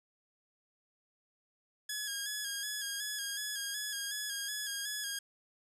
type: tone with vibrato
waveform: 10% pulse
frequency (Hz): 1661.2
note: G#6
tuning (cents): 0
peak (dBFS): -27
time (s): 1.89-5.19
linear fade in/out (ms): 5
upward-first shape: square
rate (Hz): 2.7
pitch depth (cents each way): 36
effects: none